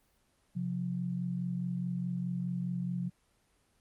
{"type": "tone pair together", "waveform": "sine", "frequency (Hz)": [133.72, 178.5], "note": ["C3", "F3"], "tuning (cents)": [38, 38], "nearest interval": "perfect fourth", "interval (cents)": 500, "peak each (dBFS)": [-37, -33], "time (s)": [0.55, 3.1], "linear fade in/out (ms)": 20, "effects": ["pink hiss -71 dBFS RMS until 3.8 s", "Opus 24 kbps"]}